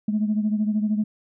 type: beating tone pair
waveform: sine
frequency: 210.3 / 223.3 Hz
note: G#3 / A3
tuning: +22 / +26 cents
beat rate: 13 Hz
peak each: -20 / -26 dBFS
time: 0.08-1.04 s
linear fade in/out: 5 ms
effects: tanh soft clip ceiling -14 dBFS